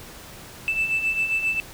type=beating tone pair; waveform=sine; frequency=2637 / 2644.5 Hz; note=E7 / E7; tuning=0 / +5 cents; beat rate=7.5 Hz; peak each=-27 / -21 dBFS; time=0.68-1.6 s; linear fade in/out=0 ms; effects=tanh soft clip ceiling -16 dBFS + pink hiss -42 dBFS RMS until 1.73 s